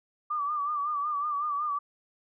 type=tone with vibrato; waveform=sine; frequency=1177 Hz; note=D6; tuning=3 cents sharp; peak=-27 dBFS; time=0.3-1.79 s; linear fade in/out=10 ms; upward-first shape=sine; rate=5.4 Hz; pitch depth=66 cents each way; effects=none